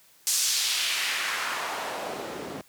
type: noise with band-pass filter sweep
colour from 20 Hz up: white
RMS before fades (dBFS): -29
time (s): 0.27-2.61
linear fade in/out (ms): 0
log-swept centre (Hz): 7000 to 260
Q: 1.3
effects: white hiss -58 dBFS RMS until 2.68 s + high-pass 60 Hz 12 dB/octave